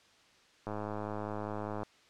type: click train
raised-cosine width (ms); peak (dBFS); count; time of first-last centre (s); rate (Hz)
1; -24; 123; 0.67-1.832; 105
effects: white hiss -63 dBFS RMS until 2.09 s + low-pass 5000 Hz 12 dB/octave